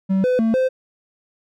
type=tone with pitch steps; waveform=triangle; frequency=191.5 / 504 / 224.7 / 518 Hz; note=G3 / B4 / A3 / C5; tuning=-40 / +35 / +37 / -17 cents; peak=-13 dBFS; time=0.09-0.69 s; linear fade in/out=20 ms; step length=150 ms; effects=none